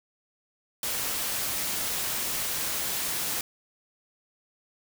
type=noise; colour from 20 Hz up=white; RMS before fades=-30 dBFS; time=0.83-3.41 s; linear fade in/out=2 ms; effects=none